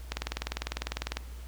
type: click train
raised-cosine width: 0.2 ms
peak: -13 dBFS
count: 22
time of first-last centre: 0.12-1.17 s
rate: 20 Hz
effects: added 60 Hz sine -40 dBFS peak until 1.47 s + pink hiss -54 dBFS RMS until 1.47 s